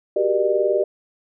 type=tone cluster; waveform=sine; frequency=376.5 / 396.5 / 474.9 / 603 Hz; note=F#4 / G4 / A#4 / D5; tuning=+30 / +20 / +32 / +46 cents; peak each=-24 / -21 / -24 / -20 dBFS; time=0.16-0.84 s; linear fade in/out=5 ms; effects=none